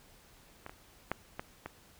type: clicks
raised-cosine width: 0.5 ms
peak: -27 / -30 / -16 / -22 / -24 dBFS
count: 5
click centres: 0.664 / 0.695 / 1.116 / 1.395 / 1.66 s
effects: pink hiss -60 dBFS RMS until 1.99 s